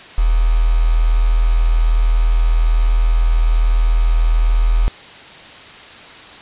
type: tone with quantisation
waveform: sine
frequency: 40.6 Hz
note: E1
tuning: 26 cents flat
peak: -10 dBFS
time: 0.18-4.88 s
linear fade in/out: 0 ms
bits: 5
effects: white hiss -37 dBFS RMS until 6.41 s + resampled to 8000 Hz